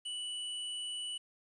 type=tone; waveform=square; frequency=2960 Hz; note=F#7; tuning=in tune; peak=-38 dBFS; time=0.05-1.18 s; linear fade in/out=10 ms; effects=resampled to 24000 Hz + 11-bit